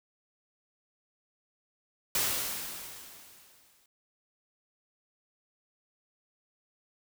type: noise with exponential decay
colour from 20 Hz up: white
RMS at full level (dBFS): -27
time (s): 2.15-3.86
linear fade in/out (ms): 2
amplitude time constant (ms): 370
effects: none